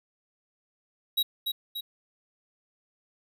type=tone with echo; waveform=square; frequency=3842 Hz; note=B7; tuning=48 cents flat; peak=-23 dBFS; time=1.17-1.23 s; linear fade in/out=10 ms; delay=290 ms; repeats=2; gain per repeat=-5 dB; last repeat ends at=1.81 s; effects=none